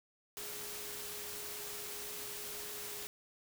sine tone in noise, 415.3 Hz, G#4, in tune, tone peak -52 dBFS, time 0.37-3.07 s, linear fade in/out 0 ms, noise white, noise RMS -44 dBFS, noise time 0.37-3.07 s, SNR -11 dB, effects none

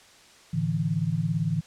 sine chord, A suspended fourth, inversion none, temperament equal, 110 / 146.83 / 164.81 Hz, A2 / D3 / E3, 0 / 0 / 0 cents, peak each -31 / -28 / -26 dBFS, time 0.53-1.61 s, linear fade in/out 10 ms, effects white hiss -53 dBFS RMS until 1.66 s + low-pass 7000 Hz 12 dB/octave

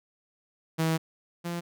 sawtooth tone pair in turn, 161.5 / 172 Hz, E3 / F3, -35 / -26 cents, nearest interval minor second, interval 109 cents, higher second, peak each -20 / -27 dBFS, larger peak first, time 0.78-0.98 / 1.44-1.61 s, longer first, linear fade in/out 20 ms, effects none

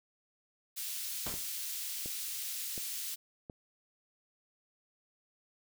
white high-pass noise, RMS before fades -39 dBFS, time 0.76-3.16 s, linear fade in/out 20 ms, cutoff 2900 Hz, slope 12 dB/octave
pink noise with exponential decay, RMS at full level -36 dBFS, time 1.26-1.49 s, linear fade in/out 5 ms, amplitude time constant 50 ms
click train, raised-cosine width 2 ms, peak -31 dBFS, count 4, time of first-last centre 1.34-3.498 s, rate 1.39 Hz
effects none

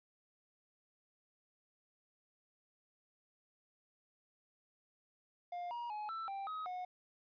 triangle tone with pitch steps, 705 / 951 / 844 / 1329 / 786 / 1266 / 728 Hz, F5 / A#5 / G#5 / E6 / G5 / D#6 / F#5, +16 / +34 / +28 / +14 / +4 / +30 / -28 cents, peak -38 dBFS, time 5.52-6.85 s, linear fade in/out 5 ms, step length 190 ms, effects resampled to 11025 Hz + 13-bit

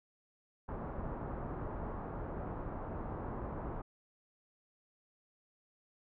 pink low-pass noise, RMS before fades -41 dBFS, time 0.68-3.82 s, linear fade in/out 10 ms, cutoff 1200 Hz, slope 24 dB/octave, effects none

